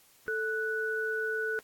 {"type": "tone pair together", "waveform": "sine", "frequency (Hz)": [440, 1481], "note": ["A4", "F#6"], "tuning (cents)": [0, 1], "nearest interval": "octave + major sixth", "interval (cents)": 2101, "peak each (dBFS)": [-33, -31], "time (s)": [0.28, 1.59], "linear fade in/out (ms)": 0, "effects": ["white hiss -61 dBFS RMS until 1.63 s", "AAC 64 kbps"]}